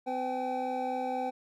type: tone cluster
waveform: triangle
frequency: 256.3 / 507 / 772 / 836 Hz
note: C4 / B4 / G5 / G#5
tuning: -36 / +45 / -27 / +11 cents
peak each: -36 / -34 / -31 / -39 dBFS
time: 0.06-1.31 s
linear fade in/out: 20 ms
effects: none